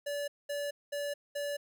square tone bursts, 576 Hz, D5, 34 cents flat, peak -34 dBFS, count 4, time 0.06-1.57 s, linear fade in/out 10 ms, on 220 ms, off 210 ms, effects none

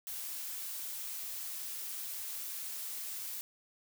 blue noise, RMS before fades -41 dBFS, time 0.07-3.41 s, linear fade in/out 0 ms, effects none

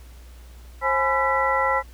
sine tone cluster, 532 / 843 / 1007 / 1350 / 1966 Hz, C5 / G#5 / B5 / E6 / B6, +29 / +26 / +33 / +41 / -8 cents, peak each -25 dBFS, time 0.81-1.83 s, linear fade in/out 50 ms, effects added 60 Hz sine -41 dBFS peak until 1.93 s + pink hiss -53 dBFS RMS until 1.93 s

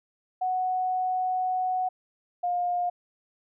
sine tone pair in turn, 740 / 710 Hz, F#5 / F5, 0 / +28 cents, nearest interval minor second, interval 72 cents, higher first, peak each -24 dBFS, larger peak neither, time 0.41-1.89 / 2.43-2.9 s, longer first, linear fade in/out 10 ms, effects none

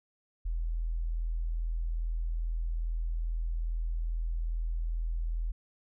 sine tone, 41.2 Hz, E1, in tune, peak -29 dBFS, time 0.45-5.52 s, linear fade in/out 10 ms, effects none

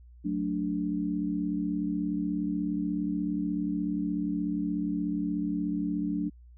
sine chord, D major, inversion first, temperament just, 183.54 / 220.2 / 293.7 Hz, F#3 / A3 / D4, -14 / +2 / 0 cents, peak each -32 / -34 / -30 dBFS, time 0.24-6.3 s, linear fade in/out 20 ms, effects added 60 Hz sine -49 dBFS peak until 6.57 s

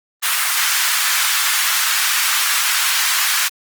pink high-pass noise, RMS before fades -17 dBFS, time 0.22-3.49 s, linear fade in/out 20 ms, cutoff 1200 Hz, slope 24 dB/octave, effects Opus 24 kbps

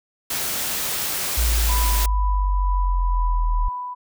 white noise, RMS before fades -25 dBFS, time 0.3-2.06 s, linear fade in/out 5 ms
sine exponential sweep, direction down, 58.27 to 38.51 Hz, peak -17 dBFS, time 1.37-3.69 s, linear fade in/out 10 ms
sine tone with tremolo, 991 Hz, B5, 6 cents sharp, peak -25 dBFS, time 1.68-3.95 s, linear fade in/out 20 ms, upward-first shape triangle, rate 2.1 Hz, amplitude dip 35%
effects none

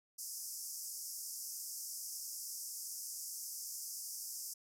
pink band-pass noise, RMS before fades -45 dBFS, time 0.18-4.54 s, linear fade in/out 10 ms, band 5000 to 15000 Hz, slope 96 dB/octave, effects none

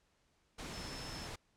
sine tone in noise, 5274 Hz, E8, in tune, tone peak -49 dBFS, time 0.73-1.27 s, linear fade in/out 10 ms, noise pink, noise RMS -45 dBFS, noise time 0.58-1.36 s, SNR -7 dB, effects pink hiss -75 dBFS RMS until 1.56 s + low-pass 8000 Hz 12 dB/octave

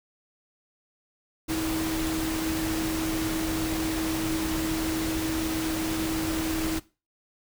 sine tone in noise, 320 Hz, D#4, 49 cents sharp, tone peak -27 dBFS, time 1.48-6.8 s, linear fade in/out 20 ms, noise pink, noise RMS -32 dBFS, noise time 1.48-6.8 s, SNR +2 dB, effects noise-tail reverb RT60 0.3 s tail -19 dB re dry

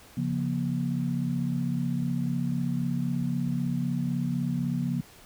sine chord, Bb minor, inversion first, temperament equal with one note detuned, 138.59 / 174.61 / 238.4 Hz, Db3 / F3 / Bb3, 0 / 0 / +39 cents, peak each -30 dBFS, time 0.17-5.01 s, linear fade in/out 5 ms, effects pink hiss -52 dBFS RMS until 5.25 s

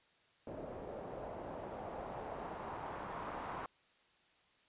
white noise with low-pass filter sweep, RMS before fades -45 dBFS, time 0.47-3.66 s, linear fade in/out 2 ms, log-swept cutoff 530 to 1100 Hz, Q 1.9, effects white hiss -70 dBFS RMS until 4.68 s + resampled to 8000 Hz

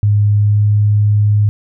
sine tone with pitch glide, 103.6 to 104.32 Hz, G#2 to G#2, -4 to +8 cents, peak -8 dBFS, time 0.03-1.49 s, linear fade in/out 0 ms, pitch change +12 cents, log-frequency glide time 0.36-0.63 s, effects none

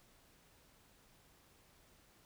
silence, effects pink hiss -67 dBFS RMS until 2.25 s

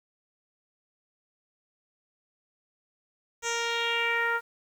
10% pulse tone with low-pass filter sweep, 466.2 Hz, A#4, in tune, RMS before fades -28 dBFS, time 3.42-4.41 s, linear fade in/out 50 ms, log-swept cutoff 7000 to 1400 Hz, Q 2.9, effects 9-bit

